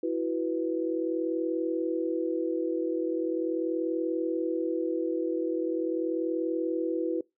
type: chord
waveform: sine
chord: E suspended second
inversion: none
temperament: equal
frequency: 329.6 / 370 / 493.9 Hz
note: E4 / F#4 / B4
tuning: 0 / 0 / 0 cents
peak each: -29 / -32 / -32 dBFS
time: 0.03-7.21 s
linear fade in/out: 5 ms
effects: noise-tail reverb RT60 0.2 s tail -24 dB re dry